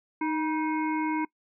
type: harmonic tone with a mistuned harmonic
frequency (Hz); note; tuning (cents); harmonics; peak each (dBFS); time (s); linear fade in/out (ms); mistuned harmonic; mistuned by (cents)
310; D#4; -6; 1 / 3 / 5 / 7 / 8; -27 / -30 / -41 / -37 / -48; 0.21-1.25; 5; 3; +53
effects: noise-tail reverb RT60 0.1 s tail -23 dB re dry